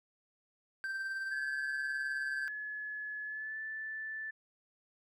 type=tone with tremolo; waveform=triangle; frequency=1566 Hz; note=G6; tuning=2 cents flat; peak=-32 dBFS; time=0.84-2.48 s; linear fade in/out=0 ms; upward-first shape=triangle; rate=19 Hz; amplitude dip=40%
type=tone with pitch glide; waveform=sine; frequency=1706 to 1757 Hz; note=G#6 to A6; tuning=+46 to -3 cents; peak=-38 dBFS; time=1.31-4.31 s; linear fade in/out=10 ms; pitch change=+51 cents; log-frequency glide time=3.24-3.58 s
effects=none